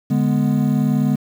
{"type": "chord", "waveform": "triangle", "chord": "G# diminished", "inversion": "second", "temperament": "equal", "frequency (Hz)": [146.83, 207.7, 246.9], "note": ["D3", "G#3", "B3"], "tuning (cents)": [0, 0, 0], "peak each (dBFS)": -17, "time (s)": [0.1, 1.16], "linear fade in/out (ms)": 10, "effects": ["7-bit"]}